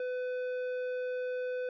sine tone with tanh clipping, 502 Hz, B4, 28 cents sharp, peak -34 dBFS, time 0-1.69 s, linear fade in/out 2 ms, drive 10 dB, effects none

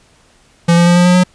square tone with pitch steps, 170.3 / 172.48 / 174.68 / 176.92 / 179.18 / 181.47 Hz, F3 / F3 / F3 / F3 / F3 / F#3, -43 / -21 / +1 / +23 / +45 / -33 cents, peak -7 dBFS, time 0.68-1.238 s, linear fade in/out 10 ms, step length 93 ms, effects pink hiss -50 dBFS RMS until 1.34 s + resampled to 22050 Hz

